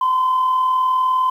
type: tone pair together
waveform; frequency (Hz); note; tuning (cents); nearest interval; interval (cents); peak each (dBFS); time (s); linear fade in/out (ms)
sine; 987.8 / 1027.7; B5 / C6; 0 / -31; minor second; 69; -24 / -13; 0.01-1.3; 5
effects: tanh soft clip ceiling -11 dBFS + 8-bit